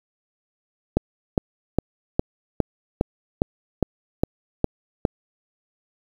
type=click train; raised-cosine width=2 ms; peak=-4 dBFS; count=11; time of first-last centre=0.97-5.052 s; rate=2.45 Hz; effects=7-bit